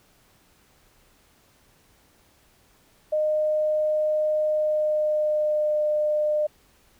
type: tone with pitch glide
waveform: sine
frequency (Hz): 613 to 603.9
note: D#5 to D5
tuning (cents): -26 to +48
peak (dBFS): -20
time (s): 3.12-6.47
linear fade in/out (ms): 10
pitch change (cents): -26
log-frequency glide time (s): 4.47-5.83
effects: pink hiss -60 dBFS RMS until 6.99 s

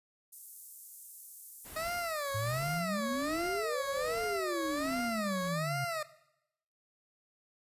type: high-pass noise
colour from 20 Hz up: white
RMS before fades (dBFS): -48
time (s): 0.32-2.8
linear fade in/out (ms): 10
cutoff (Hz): 7900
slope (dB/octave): 24
type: noise with tremolo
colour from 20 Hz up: pink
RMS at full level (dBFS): -48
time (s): 1.64-5.5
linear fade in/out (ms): 20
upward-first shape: sine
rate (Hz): 1.3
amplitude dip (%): 95
type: tone with vibrato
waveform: 20% pulse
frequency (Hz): 622.3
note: D#5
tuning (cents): 0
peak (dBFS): -29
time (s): 1.76-6.03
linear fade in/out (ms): 5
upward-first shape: sine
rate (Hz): 1.3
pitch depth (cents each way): 210
type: exponential two-way sweep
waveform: sine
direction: up then down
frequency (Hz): 103 to 567 to 131.8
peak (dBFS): -34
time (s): 2.34-5.85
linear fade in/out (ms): 10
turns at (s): 3.87
effects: noise-tail reverb RT60 0.8 s tail -17 dB re dry + resampled to 32000 Hz

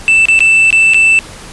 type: tone with dropouts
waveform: triangle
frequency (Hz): 2654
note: E7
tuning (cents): +11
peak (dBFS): -3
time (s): 0.08-1.19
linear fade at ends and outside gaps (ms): 0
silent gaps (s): 0.255-0.285 / 0.391-0.405 / 0.705-0.727 / 0.936-0.944
effects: pink hiss -31 dBFS RMS until 1.52 s + resampled to 24000 Hz

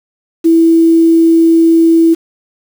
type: tone with quantisation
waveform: sine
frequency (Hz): 329.6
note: E4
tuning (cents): 0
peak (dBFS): -4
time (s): 0.44-2.15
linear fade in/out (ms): 20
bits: 5
effects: none

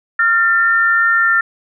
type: tone pair together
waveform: sine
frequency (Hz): 1387 / 1799.4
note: F6 / A6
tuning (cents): -12 / +38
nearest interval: perfect fourth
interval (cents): 450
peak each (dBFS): -13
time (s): 0.19-1.41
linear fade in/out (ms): 5
effects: none

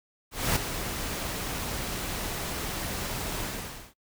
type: noise with ADSR envelope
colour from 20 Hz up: pink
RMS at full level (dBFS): -24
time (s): 0.31-3.94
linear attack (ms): 250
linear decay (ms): 8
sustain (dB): -9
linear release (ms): 510
effects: noise-tail reverb RT60 0.1 s tail -24 dB re dry

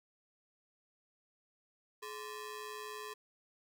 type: ring-modulated tone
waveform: sawtooth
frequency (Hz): 728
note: F#5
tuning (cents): -28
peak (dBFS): -36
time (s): 2.02-3.14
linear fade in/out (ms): 10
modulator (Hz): 304
effects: none

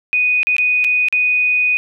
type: tone with dropouts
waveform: sine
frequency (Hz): 2485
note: D#7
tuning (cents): -3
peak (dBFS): -12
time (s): 0.13-1.77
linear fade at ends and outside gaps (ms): 0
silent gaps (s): 0.431-0.47 / 0.566-0.583 / 0.842-0.846 / 1.085-1.126
effects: none

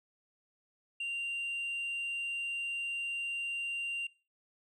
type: tone with tanh clipping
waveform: sine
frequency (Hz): 2775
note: F7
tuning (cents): -12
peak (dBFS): -34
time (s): 1-4.07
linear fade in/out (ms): 5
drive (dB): 1
effects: noise-tail reverb RT60 0.4 s tail -24 dB re dry

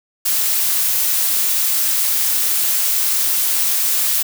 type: noise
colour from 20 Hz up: blue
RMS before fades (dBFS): -17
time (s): 0.25-4.23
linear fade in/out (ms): 10
effects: none

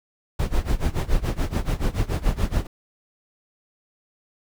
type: noise with tremolo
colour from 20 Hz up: brown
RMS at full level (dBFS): -19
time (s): 0.39-2.67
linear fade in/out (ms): 5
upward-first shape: sine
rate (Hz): 7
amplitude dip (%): 90
effects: none

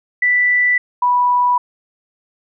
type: tone pair in turn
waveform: sine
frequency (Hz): 1975.5 / 982.6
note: B6 / B5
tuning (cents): 0 / -9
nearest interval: octave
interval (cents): 1209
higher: first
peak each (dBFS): -11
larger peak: neither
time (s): 0.22-0.78 / 1.02-1.58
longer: neither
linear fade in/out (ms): 5
effects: none

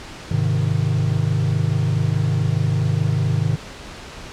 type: chord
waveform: triangle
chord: Ab major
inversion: none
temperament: equal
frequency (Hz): 103.83 / 130.81 / 155.56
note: Ab2 / C3 / Eb3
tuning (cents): 0 / 0 / 0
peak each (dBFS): -19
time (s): 0.31-3.56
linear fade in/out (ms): 5
effects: pink hiss -36 dBFS RMS until 4.32 s + low-pass 6000 Hz 12 dB/octave

